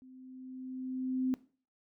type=tone with level ramp; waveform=sine; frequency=258.1 Hz; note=C4; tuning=23 cents flat; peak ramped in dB=-52 to -27 dBFS; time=0.02-1.34 s; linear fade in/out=0 ms; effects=noise-tail reverb RT60 0.4 s tail -18 dB re dry